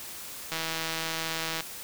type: click train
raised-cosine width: 0.2 ms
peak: -14 dBFS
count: 177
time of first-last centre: 0.52-1.606 s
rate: 162 Hz
effects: white hiss -41 dBFS RMS until 1.83 s

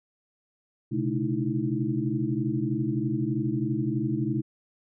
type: tone cluster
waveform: sine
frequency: 125 / 137.1 / 215.2 / 305.6 / 328.8 Hz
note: B2 / C#3 / A3 / D#4 / E4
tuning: +21 / -19 / -38 / -31 / -4 cents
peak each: -31 dBFS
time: 0.91-4.42 s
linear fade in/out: 20 ms
effects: none

